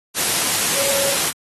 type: tone in noise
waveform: sine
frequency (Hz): 554.4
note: C#5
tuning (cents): 0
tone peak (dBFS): -23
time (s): 0.74-1.16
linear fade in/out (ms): 50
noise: white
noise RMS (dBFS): -19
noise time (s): 0.14-1.33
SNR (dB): -7
effects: high-pass 100 Hz 12 dB/octave + AAC 32 kbps

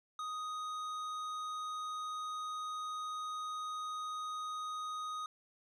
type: tone with tanh clipping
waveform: sine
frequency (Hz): 1247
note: D#6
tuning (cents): +3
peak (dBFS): -40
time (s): 0.19-5.26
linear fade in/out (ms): 2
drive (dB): 12
effects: none

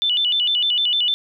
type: tone with vibrato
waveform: sine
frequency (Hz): 3227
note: G7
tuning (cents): +50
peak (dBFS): -16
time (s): 0.02-1.14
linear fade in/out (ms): 0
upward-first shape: square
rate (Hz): 6.6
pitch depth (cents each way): 160
effects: none

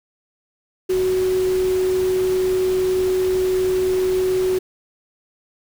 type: tone in noise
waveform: sine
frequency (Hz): 371.6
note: F#4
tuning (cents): +7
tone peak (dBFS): -16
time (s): 0.89-4.59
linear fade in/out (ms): 10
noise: pink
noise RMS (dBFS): -33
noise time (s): 0.89-4.59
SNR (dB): +14
effects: none

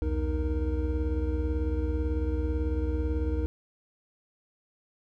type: tone cluster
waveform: triangle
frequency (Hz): 63.1 / 81.2 / 309.4 / 467.4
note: B1 / E2 / D#4 / A#4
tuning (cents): +38 / -26 / -10 / +5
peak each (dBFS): -26 / -30 / -32 / -34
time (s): 0.02-3.46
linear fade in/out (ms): 0
effects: none

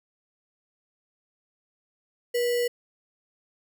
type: tone with sample-and-hold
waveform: sine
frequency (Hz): 481.4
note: B4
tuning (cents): -44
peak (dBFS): -22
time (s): 2.34-2.68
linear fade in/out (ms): 10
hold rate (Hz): 2450
effects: none

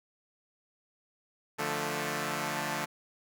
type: chord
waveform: 5% pulse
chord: D minor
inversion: none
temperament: equal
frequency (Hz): 146.83 / 174.61 / 220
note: D3 / F3 / A3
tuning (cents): 0 / 0 / 0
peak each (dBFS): -24 / -26 / -24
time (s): 1.58-2.86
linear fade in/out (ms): 20
effects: none

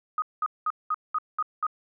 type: tone bursts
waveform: sine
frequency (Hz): 1249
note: D#6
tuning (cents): +6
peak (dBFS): -23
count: 7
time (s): 0.18-1.667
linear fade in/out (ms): 2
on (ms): 41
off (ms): 200
effects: none

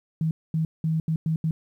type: tone bursts at uneven times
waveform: sine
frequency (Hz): 160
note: D#3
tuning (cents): +49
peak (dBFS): -21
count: 6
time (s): 0.21-0.31 / 0.54-0.65 / 0.84-1 / 1.08-1.16 / 1.26-1.36 / 1.44-1.51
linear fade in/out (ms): 2
effects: 10-bit

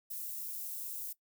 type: high-pass noise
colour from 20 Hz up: white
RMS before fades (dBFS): -41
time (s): 0.1-1.13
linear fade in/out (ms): 10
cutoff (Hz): 12000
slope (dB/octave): 12
effects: noise-tail reverb RT60 0.1 s tail -18 dB re dry

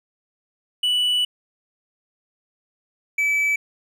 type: tone pair in turn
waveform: triangle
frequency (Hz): 2960 / 2302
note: F#7 / D7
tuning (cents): 0 / -35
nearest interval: major third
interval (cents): 435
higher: first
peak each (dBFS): -16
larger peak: neither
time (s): 0.83-1.25 / 3.18-3.56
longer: first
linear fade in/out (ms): 5
effects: none

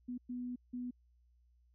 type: tone bursts at uneven times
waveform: sine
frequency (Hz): 246.9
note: B3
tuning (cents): 0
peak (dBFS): -38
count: 3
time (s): 0.08-0.18 / 0.29-0.56 / 0.73-0.91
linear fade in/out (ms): 10
effects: added 60 Hz sine -66 dBFS peak until 1.74 s

